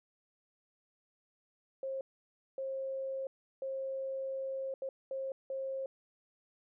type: tone bursts at uneven times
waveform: sine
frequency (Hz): 535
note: C5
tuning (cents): +38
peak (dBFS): -35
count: 6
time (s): 1.83-2.01 / 2.58-3.27 / 3.62-4.74 / 4.82-4.89 / 5.11-5.32 / 5.5-5.86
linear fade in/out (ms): 2
effects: none